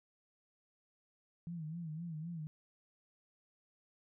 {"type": "tone with vibrato", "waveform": "sine", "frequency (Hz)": 162.8, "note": "E3", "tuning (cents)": -21, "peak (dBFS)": -40, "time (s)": [1.47, 2.47], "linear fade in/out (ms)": 0, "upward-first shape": "sine", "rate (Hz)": 3.9, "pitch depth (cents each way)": 110, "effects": []}